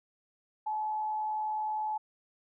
sine tone with frequency modulation, 859 Hz, A5, 42 cents flat, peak -30 dBFS, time 0.66-1.98 s, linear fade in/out 10 ms, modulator 71.6 Hz, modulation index 0.27, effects none

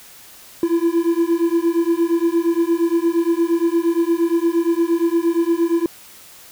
triangle beating tone pair, 332.4 / 341 Hz, E4 / F4, +15 / -41 cents, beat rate 8.6 Hz, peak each -16 dBFS, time 0.63-5.86 s, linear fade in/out 2 ms, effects white hiss -43 dBFS RMS until 6.51 s

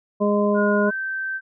harmonic tone, 206 Hz, G#3, 14 cents flat, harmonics 1 / 2 / 3 / 5, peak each -20 / -22 / -22 / -27 dBFS, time 0.2-0.91 s, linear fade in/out 20 ms
sine tone with pitch glide, 1441 to 1553.4 Hz, F#6 to G6, -46 to -16 cents, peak -24 dBFS, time 0.54-1.41 s, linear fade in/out 50 ms, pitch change +130 cents, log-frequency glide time 0.86-0.92 s
effects none

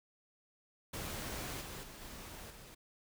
pink noise with level steps, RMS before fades -42 / -46 / -51 / -49 / -54 dBFS, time 0.93-2.75 s, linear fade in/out 10 ms, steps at 1.61 / 1.83 / 2.01 / 2.5 s, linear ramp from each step 5 ms, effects none

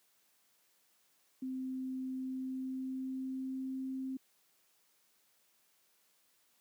sine tone with pitch glide, 260 to 263.3 Hz, C4 to C4, -11 to +11 cents, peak -36 dBFS, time 1.42-4.17 s, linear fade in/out 5 ms, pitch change +22 cents, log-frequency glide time 2.15-3.8 s, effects white hiss -72 dBFS RMS until 6.6 s + high-pass 150 Hz 12 dB/octave

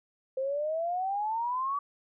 sine exponential sweep, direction up, 519 to 1152 Hz, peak -28 dBFS, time 0.37-1.79 s, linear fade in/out 5 ms, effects none

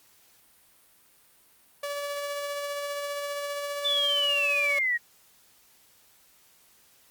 sawtooth tone with tremolo, 574 Hz, D5, 40 cents flat, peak -26 dBFS, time 1.83-4.79 s, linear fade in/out 5 ms, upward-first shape sine, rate 15 Hz, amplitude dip 25%
sine linear sweep, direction down, 3529 to 1864.7 Hz, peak -23 dBFS, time 3.84-4.98 s, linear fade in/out 20 ms
effects white hiss -60 dBFS RMS until 7.1 s + Opus 48 kbps

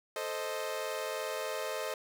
sawtooth chord, A diminished, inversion none, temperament equal, 440 / 523.3 / 622.3 Hz, A4 / C5 / Eb5, 0 / 0 / 0 cents, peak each -36 / -35 / -34 dBFS, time 0.16-1.94 s, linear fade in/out 2 ms, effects none

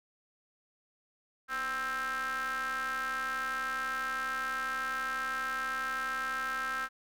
square ring-modulated tone, 134.9 Hz, C#3, 47 cents flat, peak -30 dBFS, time 1.48-6.89 s, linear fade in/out 50 ms, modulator 1450 Hz, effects none

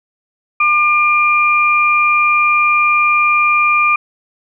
sine tone pair together, 1200 / 2400 Hz, D6 / D7, +37 / +37 cents, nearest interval octave, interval 1200 cents, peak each -12 dBFS, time 0.6-3.96 s, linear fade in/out 5 ms, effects none

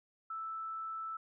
sine tone, 1318.5 Hz, E6, in tune, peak -38 dBFS, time 0.3-1.17 s, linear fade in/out 5 ms, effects none

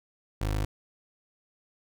25% pulse tone, 51.9 Hz, G#1, in tune, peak -23 dBFS, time 0.41-0.65 s, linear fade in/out 5 ms, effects none

